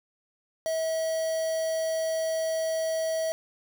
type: tone with quantisation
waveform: triangle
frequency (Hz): 645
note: E5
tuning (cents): -38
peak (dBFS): -24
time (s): 0.66-3.32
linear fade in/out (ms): 0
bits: 6
effects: none